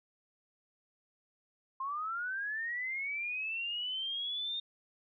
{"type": "linear sweep", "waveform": "sine", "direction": "up", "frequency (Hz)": [1046.5, 3669], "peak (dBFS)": -34, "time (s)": [1.8, 4.6], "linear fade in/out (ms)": 5, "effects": []}